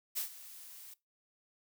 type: noise with ADSR envelope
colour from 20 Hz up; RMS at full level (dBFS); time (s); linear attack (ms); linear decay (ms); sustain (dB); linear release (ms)
blue; -34; 0.15-0.94; 27; 110; -17; 5
effects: noise-tail reverb RT60 0.2 s tail -20 dB re dry